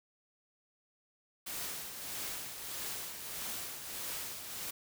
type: noise with tremolo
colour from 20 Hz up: white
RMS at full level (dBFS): -39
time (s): 1.46-4.71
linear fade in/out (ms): 10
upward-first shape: triangle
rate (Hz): 1.6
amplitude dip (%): 55
effects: none